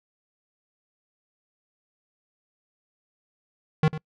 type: tone with echo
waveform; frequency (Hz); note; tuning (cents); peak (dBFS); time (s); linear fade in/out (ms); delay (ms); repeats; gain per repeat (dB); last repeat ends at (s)
square; 155.56; D#3; 0; -17; 3.83-3.88; 2; 98; 1; -13; 3.978
effects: noise-tail reverb RT60 0.1 s tail -26 dB re dry + low-pass 3000 Hz 12 dB/octave